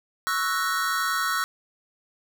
square chord, F# dominant seventh, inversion second, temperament equal, 1108.7 / 1318.5 / 1480 / 1864.7 Hz, C#6 / E6 / F#6 / A#6, 0 / 0 / 0 / 0 cents, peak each -31 / -28 / -29 / -33 dBFS, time 0.27-1.44 s, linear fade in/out 0 ms, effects 10-bit

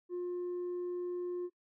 triangle tone with tanh clipping, 355.4 Hz, F4, 30 cents sharp, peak -35 dBFS, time 0.09-1.5 s, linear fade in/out 50 ms, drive 6 dB, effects noise-tail reverb RT60 0.1 s tail -24 dB re dry

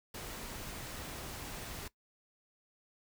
pink noise, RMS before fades -44 dBFS, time 0.14-1.88 s, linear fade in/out 5 ms, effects noise-tail reverb RT60 0.1 s tail -18 dB re dry

